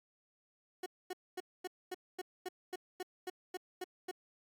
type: tone bursts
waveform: 30% pulse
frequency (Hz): 366.4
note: F#4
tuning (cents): -17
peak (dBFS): -36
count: 13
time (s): 0.83-4.113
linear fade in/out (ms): 5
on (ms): 31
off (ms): 240
effects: AAC 64 kbps